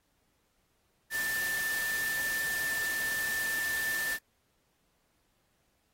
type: tone in noise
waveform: sine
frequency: 1775 Hz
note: A6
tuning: 15 cents sharp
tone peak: -30 dBFS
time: 1.1-4.19 s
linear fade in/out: 50 ms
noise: white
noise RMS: -38 dBFS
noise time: 1.1-4.19 s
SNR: +5 dB
effects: pink hiss -74 dBFS RMS until 5.93 s + AAC 48 kbps